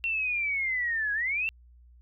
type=linear two-way sweep; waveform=sine; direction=down then up; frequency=2731 to 1642 to 2731 Hz; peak=-26 dBFS; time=0.04-1.49 s; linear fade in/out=0 ms; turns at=1.13 s; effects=added 60 Hz sine -52 dBFS peak until 2.01 s